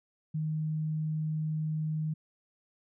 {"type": "tone", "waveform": "sine", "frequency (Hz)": 155.56, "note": "D#3", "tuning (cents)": 0, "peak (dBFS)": -29, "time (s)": [0.34, 2.14], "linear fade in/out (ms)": 10, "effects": []}